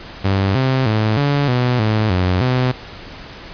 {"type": "tone with pitch steps", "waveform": "sawtooth", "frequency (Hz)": [97.4, 131.4, 108.4, 142.9, 124.2, 108.3, 91.3, 127], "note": ["G2", "C3", "A2", "D3", "B2", "A2", "F#2", "B2"], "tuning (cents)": [-11, 8, -25, -47, 10, -27, -23, 49], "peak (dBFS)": -10, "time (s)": [0.24, 2.72], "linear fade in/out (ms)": 10, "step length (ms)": 310, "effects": ["pink hiss -35 dBFS RMS until 3.53 s", "resampled to 11025 Hz"]}